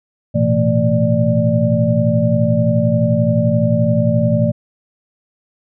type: tone cluster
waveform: sine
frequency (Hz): 112.8 / 124.3 / 167.7 / 225 / 588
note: A2 / B2 / E3 / A3 / D5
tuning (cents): +44 / +12 / +30 / +39 / +2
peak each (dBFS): -18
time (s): 0.34-4.52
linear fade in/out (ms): 20
effects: none